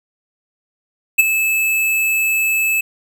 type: tone with ADSR envelope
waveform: square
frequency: 2610 Hz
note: E7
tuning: 18 cents flat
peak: -5 dBFS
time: 1.18-2.81 s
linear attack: 16 ms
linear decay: 20 ms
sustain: -10 dB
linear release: 6 ms
effects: none